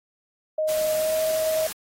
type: tone with pitch glide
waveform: sine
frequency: 622.3 to 632.4 Hz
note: D#5 to D#5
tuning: 0 to +28 cents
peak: -21 dBFS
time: 0.58-1.67 s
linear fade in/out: 5 ms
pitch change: +28 cents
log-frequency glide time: 0.94-1.18 s
type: noise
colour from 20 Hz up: white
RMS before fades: -33 dBFS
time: 0.68-1.73 s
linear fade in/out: 10 ms
effects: AAC 48 kbps